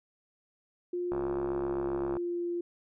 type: tone with pitch glide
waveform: sine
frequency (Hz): 354 to 346.7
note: F4 to F4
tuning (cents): +23 to -13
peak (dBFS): -30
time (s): 0.93-2.61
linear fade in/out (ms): 5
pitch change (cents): -36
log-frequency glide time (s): 1.48-2.47
type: click train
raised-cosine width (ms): 1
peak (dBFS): -23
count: 72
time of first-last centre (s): 1.12-2.169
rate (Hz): 67.7
effects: none